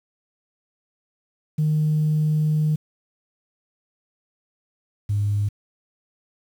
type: tone pair in turn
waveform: sine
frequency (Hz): 153.5 / 102.77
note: D#3 / G#2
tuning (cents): -23 / -18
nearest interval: perfect fifth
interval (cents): 695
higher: first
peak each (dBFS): -16 / -18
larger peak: first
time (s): 1.58-2.76 / 5.09-5.49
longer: first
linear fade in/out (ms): 10
effects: tanh soft clip ceiling -14 dBFS + 8-bit